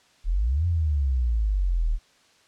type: exponential two-way sweep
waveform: sine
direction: up then down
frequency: 36.71 to 88.5 to 36.71 Hz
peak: -20 dBFS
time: 0.24-1.99 s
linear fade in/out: 50 ms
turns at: 0.66 s
effects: white hiss -59 dBFS RMS until 2.47 s + low-pass 6000 Hz 12 dB/octave